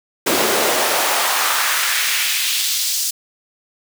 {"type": "noise with high-pass filter sweep", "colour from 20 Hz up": "pink", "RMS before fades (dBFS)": -18, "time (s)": [0.26, 3.11], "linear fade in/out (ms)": 10, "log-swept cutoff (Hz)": [300, 5700], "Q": 1.4, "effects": []}